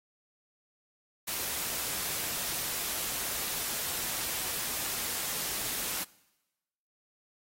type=noise; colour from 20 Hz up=white; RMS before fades=-34 dBFS; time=1.27-6.04 s; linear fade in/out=10 ms; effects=noise-tail reverb RT60 1.0 s tail -22 dB re dry + AAC 48 kbps